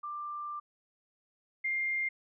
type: tone pair in turn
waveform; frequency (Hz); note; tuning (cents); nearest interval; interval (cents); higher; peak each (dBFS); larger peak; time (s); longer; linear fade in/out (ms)
sine; 1185 / 2111; D6 / C7; +15 / +15; minor seventh; 1000; second; -36 / -29; second; 0.03-0.6 / 1.64-2.09; first; 10
effects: none